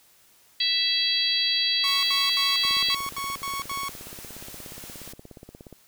harmonic tone, 659.3 Hz, E5, in tune, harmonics 3 / 4 / 5 / 6 / 7, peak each -33 / -32 / -26 / -26 / -26 dBFS, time 0.6-2.95 s, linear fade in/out 5 ms
sawtooth tone bursts, 1108.7 Hz, C#6, in tune, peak -25 dBFS, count 8, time 1.84-3.885 s, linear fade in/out 0 ms, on 190 ms, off 75 ms
white noise, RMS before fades -42 dBFS, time 1.87-5.13 s, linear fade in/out 5 ms
click train, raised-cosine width 2 ms, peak -29 dBFS, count 53, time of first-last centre 2.65-5.727 s, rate 16.9 Hz
effects white hiss -58 dBFS RMS until 5.87 s

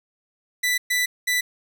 sawtooth tone bursts at uneven times, 1982 Hz, B6, 6 cents sharp, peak -16 dBFS, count 3, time 0.63-0.78 / 0.9-1.06 / 1.27-1.41 s, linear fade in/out 10 ms, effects none

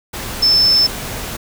sine tone in noise, 5274 Hz, E8, in tune, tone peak -9 dBFS, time 0.42-0.87 s, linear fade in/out 10 ms, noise pink, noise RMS -26 dBFS, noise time 0.13-1.37 s, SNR +14 dB, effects none

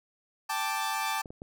sawtooth chord, G suspended second, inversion none, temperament equal, 784 / 880 / 1174.7 Hz, G5 / A5 / D6, 0 / 0 / 0 cents, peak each -32 / -28 / -30 dBFS, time 0.49-1.22 s, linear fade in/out 10 ms
clicks, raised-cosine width 2 ms, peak -30 / -30 / -28 dBFS, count 3, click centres 1.258 / 1.305 / 1.419 s
effects none

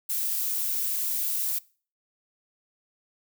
violet noise, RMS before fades -28 dBFS, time 0.09-1.59 s, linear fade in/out 10 ms, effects noise-tail reverb RT60 0.4 s tail -22 dB re dry

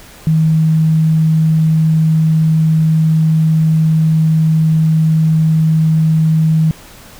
sine tone, 158.7 Hz, D#3, 35 cents sharp, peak -8 dBFS, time 0.27-6.71 s, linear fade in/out 0 ms, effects pink hiss -38 dBFS RMS until 7.19 s

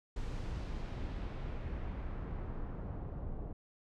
brown noise with low-pass filter sweep, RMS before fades -40 dBFS, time 0.16-3.53 s, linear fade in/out 5 ms, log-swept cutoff 7400 to 710 Hz, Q 0.85, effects none

